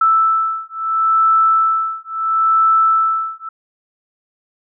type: beating tone pair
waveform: sine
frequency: 1319 / 1319.74 Hz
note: E6 / E6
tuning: +1 / +2 cents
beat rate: 0.74 Hz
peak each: -15 dBFS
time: 0.01-3.49 s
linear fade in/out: 5 ms
effects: none